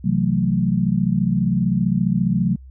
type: chord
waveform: sine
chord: F# half-diminished seventh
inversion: second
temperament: equal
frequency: 130.81 / 164.81 / 185 / 220 Hz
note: C3 / E3 / F#3 / A3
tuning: 0 / 0 / 0 / 0 cents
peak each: -23 / -23 / -19 / -23 dBFS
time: 0.04-2.56 s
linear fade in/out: 10 ms
effects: added 65 Hz sine -38 dBFS peak until 2.7 s